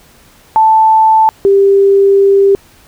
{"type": "tone pair in turn", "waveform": "sine", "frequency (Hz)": [880, 395], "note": ["A5", "G4"], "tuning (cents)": [0, 13], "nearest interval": "octave + major second", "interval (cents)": 1387, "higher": "first", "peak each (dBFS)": -4, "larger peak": "neither", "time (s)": [[0.56, 1.29], [1.45, 2.55]], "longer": "second", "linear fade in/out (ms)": 0, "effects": ["pink hiss -44 dBFS RMS until 2.87 s"]}